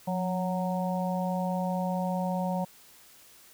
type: harmonic tone with a mistuned harmonic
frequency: 185 Hz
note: F#3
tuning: in tune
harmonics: 1 / 3 / 4 / 5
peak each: -29 / -34 / -35 / -36 dBFS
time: 0.07-2.65 s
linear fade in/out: 10 ms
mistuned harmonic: 1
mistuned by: -52 cents
effects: white hiss -55 dBFS RMS until 3.53 s